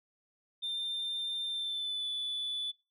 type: tone with pitch glide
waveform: sine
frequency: 3594 to 3472 Hz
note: A7 to A7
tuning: +36 to -24 cents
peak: -31 dBFS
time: 0.62-2.72 s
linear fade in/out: 20 ms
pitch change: -60 cents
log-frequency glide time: 1.46-2.07 s
effects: noise-tail reverb RT60 0.3 s tail -26 dB re dry + tanh soft clip ceiling -31 dBFS